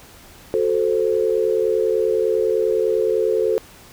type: chord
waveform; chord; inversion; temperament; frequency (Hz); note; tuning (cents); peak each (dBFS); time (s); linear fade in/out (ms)
sine; F# diminished; none; equal; 370 / 440 / 523.3; F#4 / A4 / C5; 0 / 0 / 0; -22 / -18 / -23; 0.54-3.58; 0
effects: pink hiss -45 dBFS RMS until 3.92 s